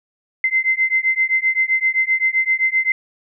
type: beating tone pair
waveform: sine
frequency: 2067 / 2074.7 Hz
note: C7 / C7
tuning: -22 / -15 cents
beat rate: 7.7 Hz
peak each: -18 dBFS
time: 0.44-2.92 s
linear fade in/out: 2 ms
effects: none